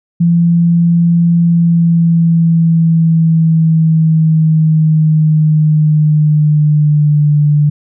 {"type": "tone with pitch glide", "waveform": "sine", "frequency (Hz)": [170, 147.99], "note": ["F3", "D3"], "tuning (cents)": [-46, 14], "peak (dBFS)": -6, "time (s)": [0.2, 7.7], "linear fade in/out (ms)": 10, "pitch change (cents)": -240, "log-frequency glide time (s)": [1.38, 7.33], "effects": []}